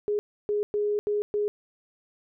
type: tone bursts at uneven times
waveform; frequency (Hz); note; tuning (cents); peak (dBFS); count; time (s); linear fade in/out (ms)
sine; 415.3; G#4; 0; -23; 5; 0.08-0.19 / 0.49-0.63 / 0.74-0.99 / 1.07-1.22 / 1.34-1.48; 0
effects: none